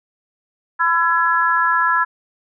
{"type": "harmonic tone", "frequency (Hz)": 335.9, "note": "E4", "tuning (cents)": 33, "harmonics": [3, 4, 5], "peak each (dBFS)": [-18, -18, -18], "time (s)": [0.79, 2.05], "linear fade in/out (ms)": 20, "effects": []}